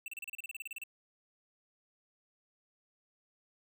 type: tone bursts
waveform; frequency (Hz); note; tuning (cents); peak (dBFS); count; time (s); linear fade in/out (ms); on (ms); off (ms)
square; 2673; E7; +23; -40; 15; 0.06-0.837; 2; 21; 33
effects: none